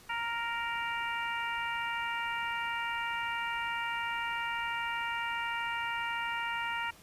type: harmonic tone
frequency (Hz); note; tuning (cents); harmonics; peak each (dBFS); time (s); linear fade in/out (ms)
466.2; A#4; 0; 2 / 3 / 4 / 5 / 6; -36 / -38 / -39 / -40 / -41; 0.09-6.91; 10
effects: pink hiss -56 dBFS RMS until 7.02 s + resampled to 32000 Hz